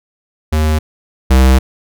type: tone pair in turn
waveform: square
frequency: 77.5 / 65.17 Hz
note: D#2 / C2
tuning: -6 / -6 cents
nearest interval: minor third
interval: 300 cents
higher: first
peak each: -11 / -6 dBFS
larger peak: second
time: 0.52-0.79 / 1.3-1.59 s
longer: second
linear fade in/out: 10 ms
effects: none